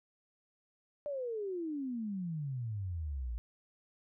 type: exponential sweep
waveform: sine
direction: down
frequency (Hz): 597 to 55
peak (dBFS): -35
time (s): 1.06-3.38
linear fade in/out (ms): 0
effects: none